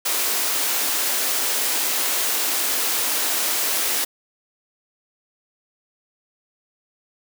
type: high-pass noise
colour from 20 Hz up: white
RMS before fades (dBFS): -22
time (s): 0.05-4.05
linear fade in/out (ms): 10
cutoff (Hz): 260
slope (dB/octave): 24
effects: none